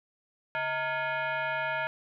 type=tone with frequency modulation; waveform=sine; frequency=140.2 Hz; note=C#3; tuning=20 cents sharp; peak=-28 dBFS; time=0.55-1.87 s; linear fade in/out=0 ms; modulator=775 Hz; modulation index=2.6; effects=none